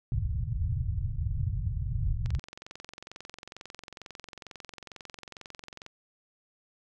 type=low-pass noise; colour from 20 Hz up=white; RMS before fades=-30 dBFS; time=0.12-2.39 s; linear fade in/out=2 ms; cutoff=130 Hz; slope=48 dB/octave
type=click train; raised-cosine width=0.2 ms; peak=-25 dBFS; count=81; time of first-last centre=2.26-5.864 s; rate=22.2 Hz
effects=none